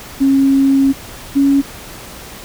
sine tone pair in turn, 272.2 / 277.8 Hz, C#4 / C#4, -31 / +4 cents, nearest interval unison, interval 35 cents, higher second, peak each -8 dBFS, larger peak neither, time 0.2-0.93 / 1.35-1.62 s, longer first, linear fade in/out 20 ms, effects pink hiss -33 dBFS RMS until 2.44 s

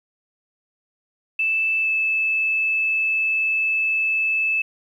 sine tone with pitch glide, 2637 to 2619 Hz, E7 to E7, 0 to -12 cents, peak -18 dBFS, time 1.39-4.62 s, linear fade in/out 5 ms, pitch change -12 cents, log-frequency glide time 1.81-1.88 s, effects 9-bit

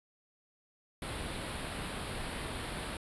pink band-stop noise, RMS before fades -39 dBFS, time 1.02-2.97 s, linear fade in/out 2 ms, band 4500 to 8800 Hz, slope 48 dB/octave, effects resampled to 24000 Hz

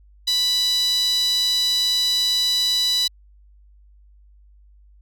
sawtooth tone with high-pass filter, 987.8 Hz, B5, in tune, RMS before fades -20 dBFS, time 0.27-3.08 s, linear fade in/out 10 ms, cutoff 4100 Hz, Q 8.2, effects added 50 Hz sine -48 dBFS peak until 5.01 s

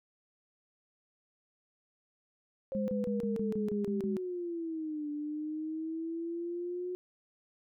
sine exponential two-way sweep, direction down then up, 537 to 293.7 to 363.6 Hz, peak -34 dBFS, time 2.72-6.95 s, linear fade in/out 0 ms, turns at 5.1 s
sine tone bursts, 206 Hz, G#3, 14 cents flat, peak -31 dBFS, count 9, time 2.75-4.168 s, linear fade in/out 0 ms, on 130 ms, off 31 ms
effects none

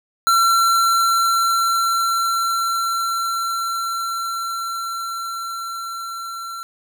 square tone with level ramp, 1356 Hz, E6, 49 cents sharp, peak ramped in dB -13 to -29 dBFS, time 0.27-6.63 s, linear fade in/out 0 ms, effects none

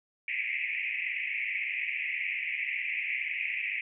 pink band-pass noise, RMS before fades -33 dBFS, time 0.28-3.81 s, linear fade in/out 2 ms, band 2000 to 2600 Hz, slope 96 dB/octave, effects none

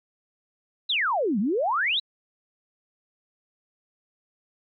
sine exponential two-way sweep, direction down then up, 4100 to 185 to 4100 Hz, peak -21 dBFS, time 0.89-2 s, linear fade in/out 10 ms, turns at 1.39 s, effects MP3 64 kbps

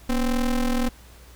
square ring-modulated tone, 130.81 Hz, C3, in tune, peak -18 dBFS, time 0.09-0.89 s, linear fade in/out 5 ms, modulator 110 Hz, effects added 60 Hz sine -47 dBFS peak until 1.35 s + pink hiss -51 dBFS RMS until 1.35 s

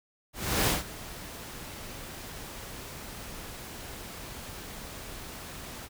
pink noise with ADSR envelope, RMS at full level -24 dBFS, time 0.33-5.89 s, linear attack 340 ms, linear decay 160 ms, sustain -18 dB, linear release 43 ms, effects none

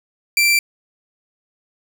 sawtooth tone, 2349 Hz, D7, in tune, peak -9 dBFS, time 0.37-0.59 s, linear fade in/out 2 ms, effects none

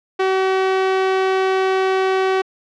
sawtooth tone, 379.7 Hz, F#4, 45 cents sharp, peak -11 dBFS, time 0.19-2.42 s, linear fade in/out 10 ms, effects low-pass 3000 Hz 12 dB/octave

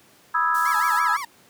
sine chord, E major seventh, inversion second, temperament equal with one note detuned, 982.6 / 1244.5 / 1318.5 / 1661.2 Hz, B5 / D#6 / E6 / G#6, -9 / 0 / 0 / 0 cents, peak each -24 / -26 / -22 / -25 dBFS, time 0.34-1.17 s, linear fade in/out 10 ms
white band-pass noise, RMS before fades -39 dBFS, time 0.54-1 s, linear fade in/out 10 ms, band 5100 to 15000 Hz, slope 12 dB/octave
30% pulse tone with vibrato, 980 Hz, B5, 14 cents flat, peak -26 dBFS, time 0.65-1.25 s, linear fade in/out 5 ms, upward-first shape sine, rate 6 Hz, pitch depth 290 cents each way
effects pink hiss -54 dBFS RMS until 1.49 s + high-pass 150 Hz 12 dB/octave

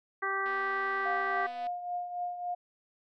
harmonic tone, 390 Hz, G4, 9 cents flat, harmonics 1 / 2 / 3 / 4 / 5, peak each -38 / -39 / -33 / -35 / -36 dBFS, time 0.22-1.47 s, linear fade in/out 10 ms
click train, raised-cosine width 0.3 ms, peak -34 dBFS, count 302, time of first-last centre 0.46-1.669 s, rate 249 Hz
sine tone with tremolo, 710 Hz, F5, 28 cents sharp, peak -30 dBFS, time 1.05-2.55 s, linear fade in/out 10 ms, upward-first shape triangle, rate 3.6 Hz, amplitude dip 65%
effects none

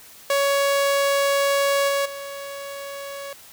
sawtooth tone with level steps, 559 Hz, C#5, 14 cents sharp, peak -14 / -16 / -28 dBFS, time 0.3-3.33 s, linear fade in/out 2 ms, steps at 1.88 / 2.05 s, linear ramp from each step 10 ms, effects white hiss -46 dBFS RMS until 3.52 s

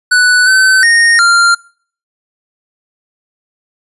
square tone with pitch steps, 1485 / 1528 / 1853 / 1390 Hz, F#6 / G6 / A#6 / F6, +6 / -45 / -11 / -9 cents, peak -6 dBFS, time 0.11-1.55 s, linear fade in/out 10 ms, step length 360 ms, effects noise-tail reverb RT60 0.5 s tail -25 dB re dry + resampled to 24000 Hz

